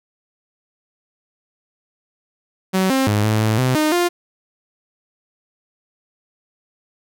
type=tone with pitch steps; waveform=sawtooth; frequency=188.5 / 265.8 / 104.3 / 108.4 / 109.4 / 128.3 / 307.1 / 350.8 Hz; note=F#3 / C4 / G#2 / A2 / A2 / C3 / D#4 / F4; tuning=+32 / +27 / +8 / -25 / -9 / -34 / -23 / +8 cents; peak=-11 dBFS; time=2.73-4.09 s; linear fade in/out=20 ms; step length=170 ms; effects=none